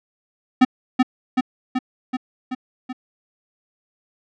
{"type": "tone with echo", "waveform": "square", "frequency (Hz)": 255.3, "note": "C4", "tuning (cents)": -42, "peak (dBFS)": -9, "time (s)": [0.61, 0.65], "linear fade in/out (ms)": 10, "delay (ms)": 380, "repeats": 6, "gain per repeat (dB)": -3, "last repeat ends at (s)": 2.93, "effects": ["low-pass 3000 Hz 12 dB/octave"]}